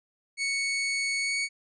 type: tone with pitch glide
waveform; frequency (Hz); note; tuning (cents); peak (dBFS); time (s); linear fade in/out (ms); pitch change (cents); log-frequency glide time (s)
sawtooth; 2219 to 2233; C#7 to C#7; +1 to +12; -23; 0.37-1.49; 50; +11; 1.2-1.36
effects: resampled to 22050 Hz